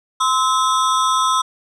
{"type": "ring-modulated tone", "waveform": "square", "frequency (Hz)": 1167, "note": "D6", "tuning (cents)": -11, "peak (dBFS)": -12, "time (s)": [0.2, 1.42], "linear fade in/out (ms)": 10, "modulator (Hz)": 132, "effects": ["resampled to 22050 Hz", "8-bit"]}